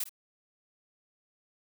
blue noise with echo, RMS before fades -32 dBFS, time 0-0.04 s, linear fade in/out 5 ms, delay 54 ms, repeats 1, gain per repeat -14 dB, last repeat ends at 0.094 s, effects none

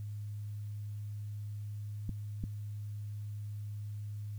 clicks, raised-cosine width 5 ms, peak -23 dBFS, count 2, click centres 2.093 / 2.439 s, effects added 104 Hz sine -38 dBFS peak until 4.38 s + white hiss -67 dBFS RMS until 4.38 s

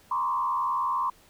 sine tone with frequency modulation, 1046.5 Hz, C6, in tune, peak -24 dBFS, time 0.11-1.1 s, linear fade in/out 5 ms, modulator 80.9 Hz, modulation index 1.1, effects pink hiss -58 dBFS RMS until 1.29 s

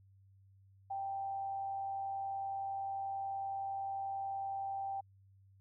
sine tone with amplitude modulation, 784 Hz, G5, in tune, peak -35 dBFS, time 0.9-5.01 s, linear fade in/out 10 ms, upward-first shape sine, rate 131 Hz, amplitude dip 30%, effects added 97 Hz sine -61 dBFS peak until 5.6 s

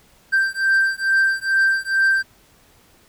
triangle beating tone pair, 1568 / 1570.3 Hz, G6 / G6, 0 / +3 cents, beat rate 2.3 Hz, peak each -17 dBFS, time 0.32-2.23 s, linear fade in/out 20 ms, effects pink hiss -54 dBFS RMS until 3.08 s

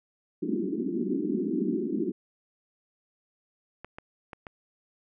white band-pass noise, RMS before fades -29 dBFS, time 0.42-2.12 s, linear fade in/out 10 ms, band 180 to 390 Hz, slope 96 dB/octave
clicks, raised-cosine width 0.5 ms, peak -25 dBFS, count 4, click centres 3.846 / 3.985 / 4.332 / 4.468 s
effects none

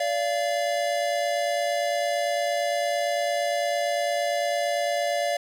square tone pair together, 579 / 687.8 Hz, D5 / F5, -25 / -27 cents, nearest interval minor third, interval 298 cents, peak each -27 dBFS, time 0-5.37 s, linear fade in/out 5 ms, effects low-pass 10000 Hz 12 dB/octave + 8-bit

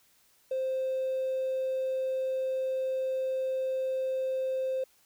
triangle tone with hard clipping, 523.3 Hz, C5, in tune, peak -28 dBFS, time 0.51-4.84 s, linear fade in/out 5 ms, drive 3 dB, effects white hiss -65 dBFS RMS until 5.05 s

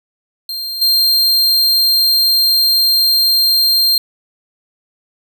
45% pulse tone with level steps, 4186 Hz, C8, in tune, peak -20 / -9 dBFS, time 0.49-3.98 s, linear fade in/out 2 ms, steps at 0.81 s, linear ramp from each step 10 ms, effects none

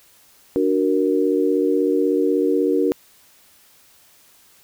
sine chord, D augmented, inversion none, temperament equal, 293.7 / 370 / 466.2 Hz, D4 / F#4 / A#4, 0 / 0 / 0 cents, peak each -20 dBFS, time 0.56-2.92 s, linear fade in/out 0 ms, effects white hiss -53 dBFS RMS until 4.63 s

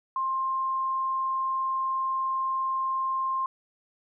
sine tone, 1057 Hz, C6, 17 cents sharp, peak -25 dBFS, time 0.16-3.46 s, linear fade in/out 2 ms, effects none

